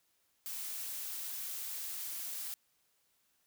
blue noise, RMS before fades -41 dBFS, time 0.46-2.54 s, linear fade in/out 0 ms, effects white hiss -75 dBFS RMS until 3.46 s

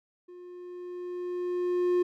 triangle tone with level ramp, 356.8 Hz, F4, 37 cents sharp, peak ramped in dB -43 to -19 dBFS, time 0.28-2.03 s, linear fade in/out 10 ms, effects none

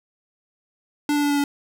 square tone with pitch steps, 293.5 / 291.3 / 289.1 / 287 / 284.8 Hz, D4 / D4 / D4 / D4 / C#4, -1 / -14 / -27 / -40 / +47 cents, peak -19 dBFS, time 1.09-1.44 s, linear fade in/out 2 ms, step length 70 ms, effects none

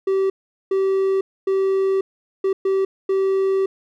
triangle tone bursts at uneven times, 385.7 Hz, G4, 28 cents flat, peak -14 dBFS, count 6, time 0.07-0.3 / 0.71-1.21 / 1.47-2.01 / 2.44-2.53 / 2.65-2.85 / 3.09-3.66 s, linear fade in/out 5 ms, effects none

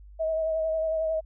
sine tone with vibrato, 639 Hz, D#5, 46 cents sharp, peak -24 dBFS, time 0.19-1.21 s, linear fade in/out 20 ms, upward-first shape sine, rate 11 Hz, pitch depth 26 cents each way, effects added 50 Hz sine -45 dBFS peak until 1.25 s

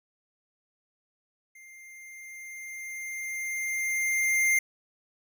square tone with level ramp, 2103 Hz, C7, 8 cents sharp, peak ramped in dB -49 to -21 dBFS, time 1.55-4.59 s, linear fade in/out 5 ms, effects none

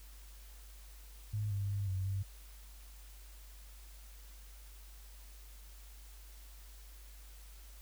sine tone with pitch steps, 105 / 99.8 / 100.4 / 94.5 / 97.2 Hz, G#2 / G2 / G2 / F#2 / G2, +19 / +32 / +42 / +37 / -14 cents, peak -33 dBFS, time 1.33-2.23 s, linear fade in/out 10 ms, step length 180 ms, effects added 50 Hz sine -51 dBFS peak until 7.81 s + white hiss -60 dBFS RMS until 7.81 s

